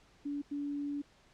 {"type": "tone bursts at uneven times", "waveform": "sine", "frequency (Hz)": 287.2, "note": "D4", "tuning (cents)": -39, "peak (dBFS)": -34, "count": 2, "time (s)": [[0.25, 0.42], [0.51, 1.02]], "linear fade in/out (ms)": 10, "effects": ["pink hiss -64 dBFS RMS until 1.33 s", "low-pass 6000 Hz 12 dB/octave"]}